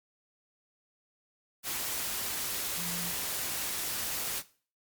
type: tone in noise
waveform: sine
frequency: 173.2 Hz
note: F3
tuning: 14 cents flat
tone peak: -40 dBFS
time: 2.75-3.13 s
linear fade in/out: 50 ms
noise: white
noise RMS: -34 dBFS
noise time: 1.63-4.43 s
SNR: -9 dB
effects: noise-tail reverb RT60 0.4 s tail -17 dB re dry + MP3 96 kbps